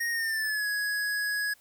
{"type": "tone with pitch glide", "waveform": "square", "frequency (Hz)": [1864.7, 1670.9], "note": ["A#6", "G#6"], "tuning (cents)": [0, 10], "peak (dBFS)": -28, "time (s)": [0, 1.54], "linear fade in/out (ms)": 10, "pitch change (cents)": -190, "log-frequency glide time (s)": [0.11, 0.67], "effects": ["white hiss -61 dBFS RMS until 1.6 s"]}